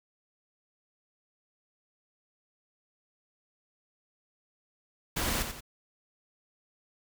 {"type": "noise with echo", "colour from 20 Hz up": "pink", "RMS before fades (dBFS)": -31, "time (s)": [5.16, 5.43], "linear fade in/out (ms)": 10, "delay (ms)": 89, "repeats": 2, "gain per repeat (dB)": -7, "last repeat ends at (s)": 5.608, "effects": []}